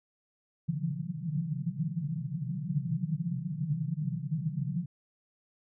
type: band-pass noise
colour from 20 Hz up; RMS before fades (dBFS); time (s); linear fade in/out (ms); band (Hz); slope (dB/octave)
white; -33; 0.68-4.86; 5; 130 to 180; 96
effects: none